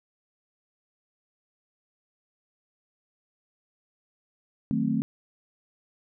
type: chord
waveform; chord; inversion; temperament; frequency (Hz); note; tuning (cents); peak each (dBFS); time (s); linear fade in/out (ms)
sine; D# diminished seventh; none; equal; 155.56 / 185 / 220 / 261.6; D#3 / F#3 / A3 / C4; 0 / 0 / 0 / 0; -31 / -32 / -26 / -28; 4.71-5.02; 0
effects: none